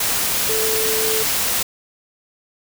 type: tone in noise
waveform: sine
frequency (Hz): 440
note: A4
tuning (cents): 0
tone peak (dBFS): -22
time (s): 0.49-1.23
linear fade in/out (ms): 5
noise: white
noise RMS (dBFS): -20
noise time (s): 0-1.63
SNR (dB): -5
effects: none